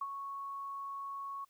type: tone with ADSR envelope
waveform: sine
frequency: 1107 Hz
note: C#6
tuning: 3 cents flat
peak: -33 dBFS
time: 0.01-1.45 s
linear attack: 6 ms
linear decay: 45 ms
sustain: -6 dB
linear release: 11 ms
effects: white hiss -73 dBFS RMS until 1.49 s